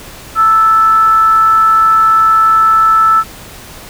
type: tone with frequency modulation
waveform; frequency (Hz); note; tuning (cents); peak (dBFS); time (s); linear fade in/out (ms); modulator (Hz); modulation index
sine; 1318.5; E6; 0; -5; 0.35-3.24; 50; 420; 0.2
effects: pink hiss -32 dBFS RMS until 3.89 s